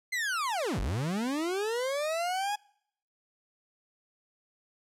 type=linear two-way sweep; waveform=40% pulse; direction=down then up; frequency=2093 to 39.18 to 842 Hz; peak=-28 dBFS; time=0.12-2.56 s; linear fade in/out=10 ms; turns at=0.8 s; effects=noise-tail reverb RT60 0.7 s tail -26 dB re dry + low-pass 11000 Hz 12 dB/octave